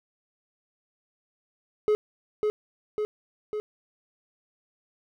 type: tone with echo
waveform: triangle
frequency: 423.8 Hz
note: G#4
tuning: 35 cents sharp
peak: -17 dBFS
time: 1.88-1.95 s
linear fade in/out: 0 ms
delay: 550 ms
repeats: 3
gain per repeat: -3 dB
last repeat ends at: 3.6 s
effects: none